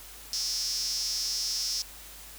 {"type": "tone with high-pass filter", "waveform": "sawtooth", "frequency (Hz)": 220, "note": "A3", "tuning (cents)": 0, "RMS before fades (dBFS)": -31, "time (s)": [0.33, 1.82], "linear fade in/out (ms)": 2, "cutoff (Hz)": 5300, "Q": 9.5, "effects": ["added 50 Hz sine -52 dBFS peak until 2.38 s", "white hiss -47 dBFS RMS until 2.38 s"]}